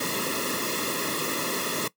pink noise with comb filter, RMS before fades -28 dBFS, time 0-1.88 s, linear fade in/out 5 ms, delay 1.3 ms, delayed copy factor -0.85, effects noise-tail reverb RT60 0.1 s tail -19 dB re dry + high-pass 200 Hz 12 dB/octave

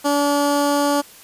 15% pulse tone with notch filter, 287.3 Hz, D4, 38 cents flat, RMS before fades -18 dBFS, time 0.04-1.02 s, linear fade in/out 20 ms, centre 2500 Hz, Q 1.8, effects white hiss -44 dBFS RMS until 1.23 s + resampled to 32000 Hz

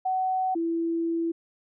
sine tone pair in turn, 750 / 332.8 Hz, F#5 / E4, +23 / +17 cents, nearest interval octave + major second, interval 1406 cents, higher first, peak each -23 / -24 dBFS, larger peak first, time 0.05-0.55 / 0.55-1.32 s, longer second, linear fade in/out 10 ms, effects none

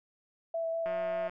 sine tone with vibrato, 659.3 Hz, E5, in tune, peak -30 dBFS, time 0.54-1.28 s, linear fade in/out 5 ms, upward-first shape square, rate 5.1 Hz, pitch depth 8 cents each way
click train, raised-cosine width 0.5 ms, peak -28 dBFS, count 79, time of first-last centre 0.86-1.296 s, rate 179 Hz
effects none

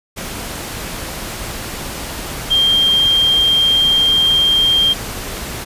sine tone in noise, 3191 Hz, G7, 30 cents sharp, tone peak -10 dBFS, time 2.5-4.94 s, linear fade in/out 20 ms, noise pink, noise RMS -26 dBFS, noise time 0.16-5.65 s, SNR +13 dB, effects resampled to 32000 Hz

